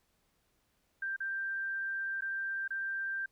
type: tone with dropouts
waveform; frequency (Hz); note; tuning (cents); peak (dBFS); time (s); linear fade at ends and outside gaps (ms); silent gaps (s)
sine; 1577; G6; +10; -33; 1.02-3.26; 5; 1.164-1.203 / 2.209-2.22 / 2.679-2.705
effects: pink hiss -75 dBFS RMS until 3.31 s